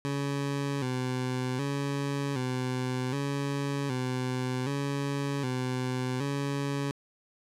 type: tone with vibrato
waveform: 20% pulse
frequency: 133.9 Hz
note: C3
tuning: 40 cents sharp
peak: -24 dBFS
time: 0.05-6.91 s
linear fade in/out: 0 ms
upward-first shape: square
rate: 0.65 Hz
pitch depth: 86 cents each way
effects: low-pass 9000 Hz 12 dB/octave + 10-bit